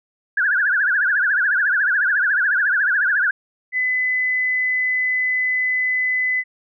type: tone with vibrato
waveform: sine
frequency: 1570 Hz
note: G6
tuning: 2 cents sharp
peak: -15 dBFS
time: 0.37-3.31 s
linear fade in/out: 5 ms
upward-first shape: triangle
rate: 14 Hz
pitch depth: 200 cents each way
type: tone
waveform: sine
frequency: 2012 Hz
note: B6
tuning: 32 cents sharp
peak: -17 dBFS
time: 3.72-6.44 s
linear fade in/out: 50 ms
effects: none

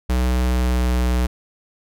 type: tone with pitch glide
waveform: square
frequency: 62.4 to 61.65 Hz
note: B1 to B1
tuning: +19 to -2 cents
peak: -17 dBFS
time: 0.09-1.27 s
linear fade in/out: 10 ms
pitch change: -21 cents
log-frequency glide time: 0.41-0.96 s
effects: none

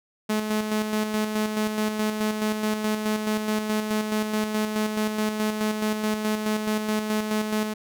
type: tone with tremolo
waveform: sawtooth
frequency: 214.4 Hz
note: A3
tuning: 45 cents flat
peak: -18 dBFS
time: 0.29-7.74 s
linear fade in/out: 10 ms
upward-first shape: square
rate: 4.7 Hz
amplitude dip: 45%
effects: none

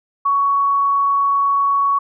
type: tone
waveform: sine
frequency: 1118 Hz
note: C#6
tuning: 14 cents sharp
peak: -13 dBFS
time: 0.25-1.99 s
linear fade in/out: 10 ms
effects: none

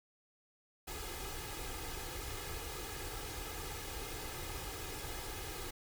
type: noise with comb filter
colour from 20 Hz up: pink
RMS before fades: -43 dBFS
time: 0.87-5.71 s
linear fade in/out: 10 ms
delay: 2.4 ms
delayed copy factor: +0.7
effects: none

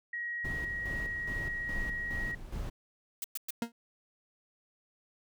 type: tone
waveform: sine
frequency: 1898 Hz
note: A#6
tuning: 31 cents sharp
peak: -34 dBFS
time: 0.13-2.35 s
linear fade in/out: 5 ms
type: noise with tremolo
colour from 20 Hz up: brown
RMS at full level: -37 dBFS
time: 0.44-2.7 s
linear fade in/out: 10 ms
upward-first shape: square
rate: 2.4 Hz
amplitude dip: 60%
type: noise bursts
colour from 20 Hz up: blue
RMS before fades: -36 dBFS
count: 3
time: 3.22-3.506 s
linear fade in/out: 2 ms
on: 22 ms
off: 110 ms
type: tone with exponential decay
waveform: 40% pulse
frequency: 233.1 Hz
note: A#3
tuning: in tune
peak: -27 dBFS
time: 3.62-3.72 s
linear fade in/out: 2 ms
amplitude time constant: 21 ms
effects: none

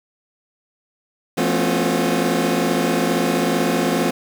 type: tone cluster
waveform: 25% pulse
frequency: 171.5 / 220.7 / 251.2 / 273.5 / 358.5 Hz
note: F3 / A3 / B3 / C#4 / F4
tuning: -31 / +5 / +30 / -23 / +45 cents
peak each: -20 dBFS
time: 1.37-4.11 s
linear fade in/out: 10 ms
effects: 7-bit

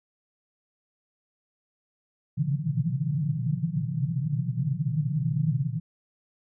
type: band-pass noise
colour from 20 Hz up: white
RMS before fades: -27 dBFS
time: 2.37-5.8 s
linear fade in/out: 10 ms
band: 120 to 170 Hz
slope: 96 dB/octave
effects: none

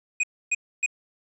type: tone bursts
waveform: square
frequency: 2489 Hz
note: D#7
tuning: in tune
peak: -21 dBFS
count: 3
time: 0.2-0.862 s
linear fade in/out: 5 ms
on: 34 ms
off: 280 ms
effects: resampled to 24000 Hz

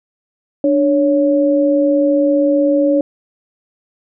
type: tone pair together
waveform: sine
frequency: 294.8 / 558.1 Hz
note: D4 / C#5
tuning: +7 / +12 cents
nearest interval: major seventh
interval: 1105 cents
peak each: -13 dBFS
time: 0.64-3.01 s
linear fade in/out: 2 ms
effects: none

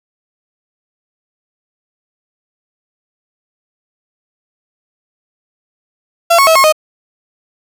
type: tone with pitch steps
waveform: 35% pulse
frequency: 679 / 1102 / 646 / 1083 / 621 Hz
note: F5 / C#6 / E5 / C#6 / D#5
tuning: -49 / -11 / -35 / -41 / -3 cents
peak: -4 dBFS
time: 6.3-6.725 s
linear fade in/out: 10 ms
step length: 85 ms
effects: none

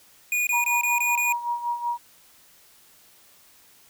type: tone bursts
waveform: square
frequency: 2452 Hz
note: D#7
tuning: 26 cents flat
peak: -22 dBFS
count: 6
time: 0.32-1.325 s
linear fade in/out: 2 ms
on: 150 ms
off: 21 ms
type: tone with tremolo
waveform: sine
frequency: 953 Hz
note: A#5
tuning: 38 cents sharp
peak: -22 dBFS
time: 0.52-1.98 s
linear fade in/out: 20 ms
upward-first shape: sine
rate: 5.3 Hz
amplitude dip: 70%
effects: white hiss -55 dBFS RMS until 3.89 s

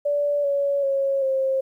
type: tone with pitch steps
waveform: sine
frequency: 579 / 563.2 / 547.8 / 532.8 Hz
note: D5 / C#5 / C#5 / C5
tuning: -25 / +27 / -21 / +31 cents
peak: -19 dBFS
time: 0.05-1.61 s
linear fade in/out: 10 ms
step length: 390 ms
effects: 10-bit

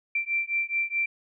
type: beating tone pair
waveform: sine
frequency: 2349 / 2353.7 Hz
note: D7 / D7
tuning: 0 / +3 cents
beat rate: 4.7 Hz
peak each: -28 dBFS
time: 0.15-1.06 s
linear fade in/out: 5 ms
effects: none

